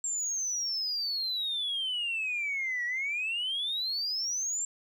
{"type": "exponential two-way sweep", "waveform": "sine", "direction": "down then up", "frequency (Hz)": [7480, 1907, 7480], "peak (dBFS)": -28, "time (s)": [0.04, 4.65], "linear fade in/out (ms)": 2, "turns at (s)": 2.85, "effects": ["tanh soft clip ceiling -26 dBFS", "11-bit"]}